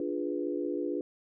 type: chord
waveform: sine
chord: D diminished seventh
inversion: none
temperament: equal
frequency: 293.7 / 349.2 / 415.3 / 493.9 Hz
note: D4 / F4 / Ab4 / Cb5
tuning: 0 / 0 / 0 / 0 cents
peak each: -34 / -34 / -37 / -38 dBFS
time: 0-1.01 s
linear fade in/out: 2 ms
effects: none